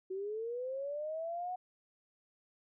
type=linear sweep; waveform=sine; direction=up; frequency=370 to 740 Hz; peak=-36 dBFS; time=0.1-1.56 s; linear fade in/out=10 ms; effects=none